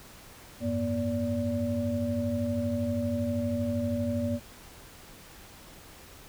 sine tone cluster, 92.2 / 104.8 / 239.5 / 577 Hz, F#2 / G#2 / A#3 / D5, -6 / +16 / +47 / -31 cents, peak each -35 / -35 / -29 / -33 dBFS, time 0.6-4.4 s, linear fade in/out 50 ms, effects pink hiss -50 dBFS RMS until 6.28 s

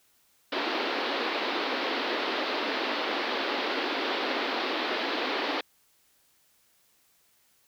pink band-pass noise, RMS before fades -30 dBFS, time 0.52-5.61 s, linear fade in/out 5 ms, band 260 to 4500 Hz, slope 48 dB/octave, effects white hiss -66 dBFS RMS until 7.67 s

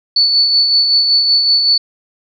sine tone with tremolo, 4464 Hz, C#8, 11 cents sharp, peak -7 dBFS, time 0.16-1.78 s, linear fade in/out 5 ms, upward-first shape sine, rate 5.3 Hz, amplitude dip 40%, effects none

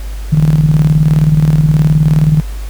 sine tone with tremolo, 153.5 Hz, D#3, 23 cents flat, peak -4 dBFS, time 0.32-2.41 s, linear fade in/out 10 ms, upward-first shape square, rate 19 Hz, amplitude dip 55%, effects added 50 Hz sine -19 dBFS peak until 2.69 s + pink hiss -36 dBFS RMS until 2.69 s

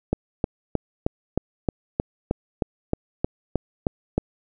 click train, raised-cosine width 2 ms, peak -7 dBFS, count 14, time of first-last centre 0.13-4.18 s, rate 3.21 Hz, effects none

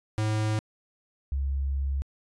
square / sine tone pair in turn, 108 / 68.47 Hz, A2 / C#2, -32 / -21 cents, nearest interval minor sixth, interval 789 cents, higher first, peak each -25 dBFS, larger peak neither, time 0.18-0.59 / 1.32-2.02 s, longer second, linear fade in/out 0 ms, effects resampled to 22050 Hz

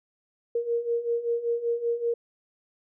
sine beating tone pair, 466.2 / 471.4 Hz, A#4 / A#4, 0 / +19 cents, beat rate 5.2 Hz, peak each -30 / -26 dBFS, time 0.55-2.14 s, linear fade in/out 5 ms, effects none

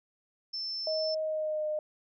sine tone, 5310 Hz, E8, 12 cents sharp, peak -33 dBFS, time 0.53-1.15 s, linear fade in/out 10 ms
sine tone with pitch glide, 628 to 610.5 Hz, D#5 to D#5, +16 to -33 cents, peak -29 dBFS, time 0.87-1.79 s, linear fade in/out 2 ms, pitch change -49 cents, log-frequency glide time 1.21-1.68 s
effects none

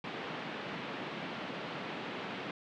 pink band-pass noise, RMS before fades -41 dBFS, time 0.04-2.51 s, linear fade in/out 2 ms, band 160 to 3400 Hz, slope 24 dB/octave, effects none

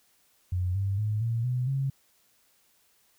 sine tone with pitch steps, 90.6 / 98.23 / 106.5 / 115.48 / 125.2 / 135.75 Hz, F#2 / G2 / G#2 / A#2 / B2 / C#3, -36 / +4 / +44 / -16 / +24 / -36 cents, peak -25 dBFS, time 0.52-1.9 s, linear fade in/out 5 ms, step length 230 ms, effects white hiss -66 dBFS RMS until 3.18 s

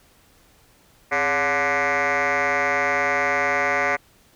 sine tone with frequency modulation, 1332 Hz, E6, 18 cents sharp, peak -16 dBFS, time 1.11-3.97 s, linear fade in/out 20 ms, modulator 153 Hz, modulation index 5.8, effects tanh soft clip ceiling -17 dBFS + pink hiss -56 dBFS RMS until 4.35 s

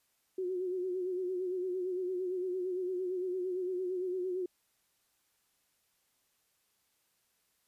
sine tone with vibrato, 366.5 Hz, F#4, 16 cents flat, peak -32 dBFS, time 0.38-4.46 s, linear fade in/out 5 ms, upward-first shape sine, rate 8.8 Hz, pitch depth 54 cents each way, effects white hiss -75 dBFS RMS until 7.67 s + resampled to 32000 Hz

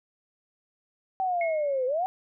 sine linear two-way sweep, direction down then up, 770 to 495.6 to 770 Hz, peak -24 dBFS, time 1.2-2.06 s, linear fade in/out 0 ms, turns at 1.86 s
sine tone with exponential decay, 2169 Hz, C#7, 38 cents flat, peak -29 dBFS, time 1.41-1.87 s, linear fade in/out 2 ms, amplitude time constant 100 ms
effects none

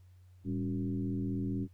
sine tone with frequency modulation, 196 Hz, G3, in tune, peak -31 dBFS, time 0.44-1.68 s, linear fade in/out 50 ms, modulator 84.2 Hz, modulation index 1.4, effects added 91 Hz sine -55 dBFS peak until 1.73 s + pink hiss -75 dBFS RMS until 1.73 s

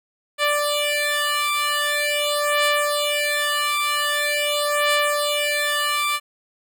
10% pulse beating tone pair, 587.3 / 587.74 Hz, D5 / D5, 0 / +1 cents, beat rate 0.44 Hz, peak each -14 dBFS, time 0.38-6.2 s, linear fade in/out 50 ms, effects none

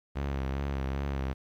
sawtooth tone with vibrato, 68.3 Hz, C#2, 25 cents flat, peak -26 dBFS, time 0.15-1.34 s, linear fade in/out 20 ms, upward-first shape sine, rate 2.5 Hz, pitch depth 46 cents each way, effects low-pass 3000 Hz 12 dB/octave + 11-bit

